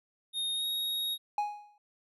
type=tone with pitch glide; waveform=square; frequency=3702 to 3760 Hz; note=A#7 to A#7; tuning=-13 to +14 cents; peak=-31 dBFS; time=0.33-1.18 s; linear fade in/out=50 ms; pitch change=+27 cents; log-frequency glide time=0.53-0.65 s
type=tone with exponential decay; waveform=triangle; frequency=830.6 Hz; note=G#5; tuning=in tune; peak=-23 dBFS; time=1.38-1.78 s; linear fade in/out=2 ms; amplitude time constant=86 ms
effects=none